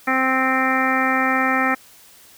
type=harmonic tone; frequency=261.6 Hz; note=C4; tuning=in tune; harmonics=1 / 2 / 3 / 4 / 5 / 6 / 7 / 8 / 9; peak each=-23 / -28 / -24 / -30 / -22 / -33 / -22 / -28 / -28 dBFS; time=0.07-1.75 s; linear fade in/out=10 ms; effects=white hiss -48 dBFS RMS until 2.37 s